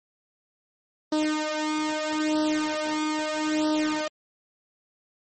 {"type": "tone with flanger", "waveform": "sawtooth", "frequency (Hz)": 307.2, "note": "D#4", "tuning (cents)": -22, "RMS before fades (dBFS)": -26, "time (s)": [1.12, 4.08], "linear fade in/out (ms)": 5, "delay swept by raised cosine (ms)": [0.21, 2.41], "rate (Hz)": 0.78, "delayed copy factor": 0.8, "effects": ["MP3 32 kbps"]}